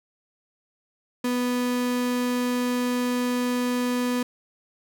35% pulse tone, 246.9 Hz, B3, in tune, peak -21 dBFS, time 1.24-4.23 s, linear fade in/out 5 ms, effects none

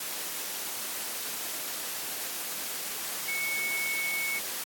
sine tone in noise, 2212 Hz, C#7, 4 cents flat, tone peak -29 dBFS, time 3.28-4.39 s, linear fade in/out 5 ms, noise white, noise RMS -35 dBFS, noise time 0-4.64 s, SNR +3 dB, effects high-pass 200 Hz 12 dB/octave + AAC 64 kbps

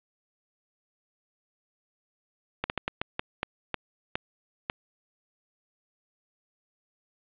slowing click train, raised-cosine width 0.3 ms, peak -11 dBFS, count 10, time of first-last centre 2.64-4.699 s, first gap 59 ms, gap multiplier 1.32, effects resampled to 8000 Hz + 8-bit

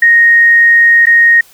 sine tone with dropouts, 1864.7 Hz, A#6, in tune, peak -3 dBFS, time 0.02-1.41 s, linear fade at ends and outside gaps 5 ms, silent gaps 1.057-1.068 s, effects white hiss -43 dBFS RMS until 1.53 s

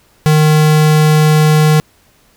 square tone, 153.7 Hz, D#3, 21 cents flat, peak -7 dBFS, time 0.26-1.8 s, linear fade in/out 0 ms, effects pink hiss -51 dBFS RMS until 2.36 s

